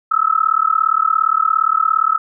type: tone with amplitude modulation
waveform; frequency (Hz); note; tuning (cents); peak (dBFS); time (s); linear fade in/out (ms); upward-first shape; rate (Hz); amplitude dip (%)
sine; 1298; E6; -27; -8; 0.11-2.18; 10; sine; 37.3; 100
effects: none